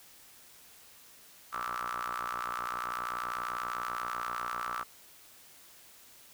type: ring-modulated tone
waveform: sawtooth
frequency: 60.3 Hz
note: B1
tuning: 41 cents flat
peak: -27 dBFS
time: 1.52-4.84 s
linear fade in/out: 20 ms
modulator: 1240 Hz
effects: white hiss -56 dBFS RMS until 6.33 s

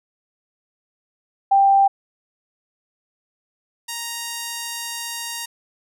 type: tone pair in turn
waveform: sine / 5% pulse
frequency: 788 / 934.5 Hz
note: G5 / A#5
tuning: +9 / +4 cents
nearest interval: minor third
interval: 295 cents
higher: second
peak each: -11 / -15 dBFS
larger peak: first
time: 1.51-1.88 / 3.88-5.46 s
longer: second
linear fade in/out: 10 ms
effects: none

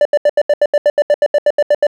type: tone bursts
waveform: triangle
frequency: 587.3 Hz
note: D5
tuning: in tune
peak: -5 dBFS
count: 16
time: 0.01-1.868 s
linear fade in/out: 2 ms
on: 43 ms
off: 78 ms
effects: none

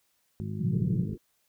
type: harmonic tone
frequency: 52 Hz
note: G#1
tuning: 3 cents sharp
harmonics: 2 / 3 / 4 / 5 / 6 / 7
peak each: -35 / -37 / -37 / -51 / -53 / -45 dBFS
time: 0.4-1.14 s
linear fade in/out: 0 ms
type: chord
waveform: sine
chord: Gb major seventh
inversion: first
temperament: equal with one note detuned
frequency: 116.54 / 138.59 / 174.61 / 186.93 Hz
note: Bb2 / Db3 / F3 / Gb3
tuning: 0 / 0 / 0 / +18 cents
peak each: -31 / -31 / -29 / -34 dBFS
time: 0.6-1.05 s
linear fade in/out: 10 ms
type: low-pass noise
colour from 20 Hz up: white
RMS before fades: -41 dBFS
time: 0.71-1.18 s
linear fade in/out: 20 ms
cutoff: 460 Hz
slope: 96 dB/octave
effects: white hiss -72 dBFS RMS until 1.48 s

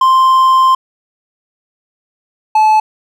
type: tone pair in turn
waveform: triangle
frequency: 1046.5 / 864.9 Hz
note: C6 / A5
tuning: 0 / -30 cents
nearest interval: minor third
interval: 330 cents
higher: first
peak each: -4 dBFS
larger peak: neither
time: 0.01-0.75 / 2.55-2.8 s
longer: first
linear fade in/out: 5 ms
effects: none

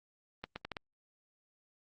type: accelerating click train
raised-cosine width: 0.3 ms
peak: -23 dBFS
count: 5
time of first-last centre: 0.44-0.768 s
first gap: 120 ms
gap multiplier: 0.75
effects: Opus 32 kbps

